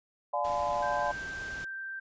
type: chord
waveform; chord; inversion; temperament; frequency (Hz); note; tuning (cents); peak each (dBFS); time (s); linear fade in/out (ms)
sine; D diminished seventh; none; just; 587.3 / 704.8 / 845.8 / 1014.9; D5 / F5 / Ab5 / Cb6; 0 / +16 / +31 / +47; -33; 0.33-1.12; 10
type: noise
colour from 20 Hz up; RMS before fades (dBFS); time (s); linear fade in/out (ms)
pink; -45; 0.44-1.65; 10
type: tone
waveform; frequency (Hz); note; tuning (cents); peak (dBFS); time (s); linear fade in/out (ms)
sine; 1568; G6; 0; -36; 0.82-2; 10
effects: resampled to 16000 Hz